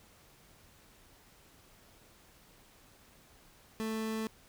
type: tone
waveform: 30% pulse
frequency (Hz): 220.5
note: A3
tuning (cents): +4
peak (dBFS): -31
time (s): 3.8-4.27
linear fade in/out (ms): 0
effects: pink hiss -61 dBFS RMS until 4.48 s